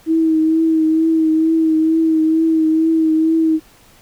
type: tone with vibrato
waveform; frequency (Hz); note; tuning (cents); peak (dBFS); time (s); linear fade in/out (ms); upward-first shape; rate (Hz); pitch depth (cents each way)
sine; 320; D#4; +49; -11; 0.06-3.6; 50; triangle; 2.2; 32
effects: pink hiss -48 dBFS RMS until 4.01 s